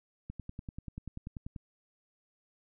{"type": "click train", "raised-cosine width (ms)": 5, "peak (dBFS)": -28, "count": 14, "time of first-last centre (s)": [0.3, 1.562], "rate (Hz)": 10.3, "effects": []}